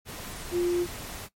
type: tone in noise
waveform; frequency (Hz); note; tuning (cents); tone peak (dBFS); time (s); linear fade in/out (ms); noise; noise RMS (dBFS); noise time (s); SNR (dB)
sine; 351; F4; +9; -22; 0.51-0.87; 50; pink; -39; 0.05-1.29; +14
effects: noise-tail reverb RT60 0.1 s tail -17 dB re dry + MP3 64 kbps